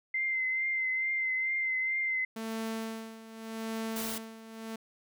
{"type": "tone with vibrato", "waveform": "sine", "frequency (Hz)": 2075, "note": "C7", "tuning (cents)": -15, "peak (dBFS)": -28, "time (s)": [0.14, 2.25], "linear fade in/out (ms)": 5, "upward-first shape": "triangle", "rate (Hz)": 2.3, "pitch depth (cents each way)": 30}
{"type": "tone with tremolo", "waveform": "sawtooth", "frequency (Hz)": 223.4, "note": "A3", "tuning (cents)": 27, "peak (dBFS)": -29, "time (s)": [2.36, 4.76], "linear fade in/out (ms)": 5, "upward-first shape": "sine", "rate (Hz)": 0.85, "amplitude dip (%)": 80}
{"type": "noise", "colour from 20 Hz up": "white", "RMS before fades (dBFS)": -38, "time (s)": [3.96, 4.18], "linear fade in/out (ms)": 2}
{"effects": []}